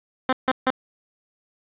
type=tone bursts; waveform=10% pulse; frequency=259.3 Hz; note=C4; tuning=15 cents flat; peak=-9 dBFS; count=3; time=0.29-0.704 s; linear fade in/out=2 ms; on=38 ms; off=150 ms; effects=resampled to 8000 Hz + 7-bit